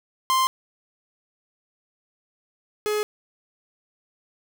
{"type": "tone pair in turn", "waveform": "45% pulse", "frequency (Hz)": [1046.5, 422], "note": ["C6", "G#4"], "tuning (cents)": [0, 28], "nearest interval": "octave + major third", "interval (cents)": 1572, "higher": "first", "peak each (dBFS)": [-18, -22], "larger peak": "first", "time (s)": [[0.3, 0.47], [2.86, 3.03]], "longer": "neither", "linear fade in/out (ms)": 0, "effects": []}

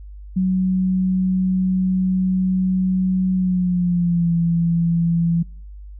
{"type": "tone with pitch glide", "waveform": "sine", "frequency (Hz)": [186.1, 168.69], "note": ["F#3", "E3"], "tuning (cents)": [10, 40], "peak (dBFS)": -15, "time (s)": [0.36, 5.43], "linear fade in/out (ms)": 10, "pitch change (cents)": -170, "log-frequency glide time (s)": [3.34, 4.33], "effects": ["noise-tail reverb RT60 0.5 s tail -26 dB re dry", "added 50 Hz sine -34 dBFS peak until 5.99 s"]}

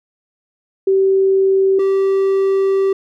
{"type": "tone pair in turn", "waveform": ["sine", "triangle"], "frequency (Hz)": [385.7, 388.4], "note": ["G4", "G4"], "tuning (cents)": [-28, -16], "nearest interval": "unison", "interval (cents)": 12, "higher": "second", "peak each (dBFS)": -10, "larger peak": "neither", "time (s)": [[0.87, 1.79], [1.79, 2.93]], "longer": "second", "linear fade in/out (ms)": 5, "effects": []}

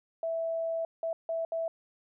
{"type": "tone bursts at uneven times", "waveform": "sine", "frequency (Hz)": 658, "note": "E5", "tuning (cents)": -3, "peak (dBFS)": -29, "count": 4, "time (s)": [[0.23, 0.85], [1.03, 1.13], [1.29, 1.45], [1.52, 1.68]], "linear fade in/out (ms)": 2, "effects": []}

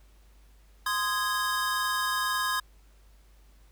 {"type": "tone cluster", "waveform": "square", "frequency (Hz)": [1037, 1243, 1653, 3707], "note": ["C6", "D#6", "G#6", "A#7"], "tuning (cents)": [-16, -2, -9, -10], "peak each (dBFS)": [-31, -34, -31, -39], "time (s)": [0.86, 2.6], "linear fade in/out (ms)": 5, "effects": ["added 50 Hz sine -54 dBFS peak until 3.71 s", "pink hiss -65 dBFS RMS until 3.71 s"]}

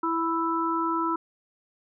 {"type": "harmonic tone", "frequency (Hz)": 330, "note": "E4", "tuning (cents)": 2, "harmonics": [1, 3, 4], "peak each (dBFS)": [-28, -28, -28], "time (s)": [0.03, 1.16], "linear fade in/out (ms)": 5, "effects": []}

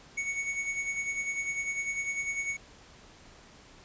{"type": "tone with tremolo", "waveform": "square", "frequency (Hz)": 2224, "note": "C#7", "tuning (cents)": 5, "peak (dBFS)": -29, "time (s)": [0.17, 2.57], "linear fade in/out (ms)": 10, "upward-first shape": "sine", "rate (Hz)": 10, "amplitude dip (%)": 55, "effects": ["pink hiss -54 dBFS RMS until 3.84 s", "resampled to 16000 Hz"]}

